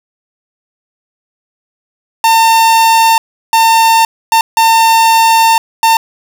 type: tone bursts at uneven times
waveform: 45% pulse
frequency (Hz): 904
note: A5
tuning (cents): +47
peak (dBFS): -5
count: 5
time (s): 2.24-3.18 / 3.53-4.05 / 4.32-4.41 / 4.57-5.58 / 5.83-5.97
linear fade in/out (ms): 2
effects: none